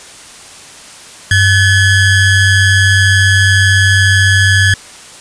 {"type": "ring-modulated tone", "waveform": "square", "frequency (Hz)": 809, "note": "G#5", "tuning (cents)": -46, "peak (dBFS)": -4, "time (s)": [1.31, 4.74], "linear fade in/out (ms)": 2, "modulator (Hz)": 906, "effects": ["white hiss -34 dBFS RMS until 5.2 s", "resampled to 22050 Hz"]}